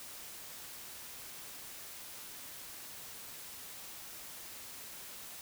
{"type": "silence", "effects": ["white hiss -48 dBFS RMS until 5.41 s"]}